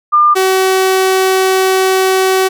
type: tone pair in turn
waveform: sine / sawtooth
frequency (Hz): 1201 / 378.3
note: D6 / F#4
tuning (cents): +38 / +38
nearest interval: octave + minor sixth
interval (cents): 2000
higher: first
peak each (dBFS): -5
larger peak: neither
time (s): 0.12-0.35 / 0.35-2.49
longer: second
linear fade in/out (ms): 20
effects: none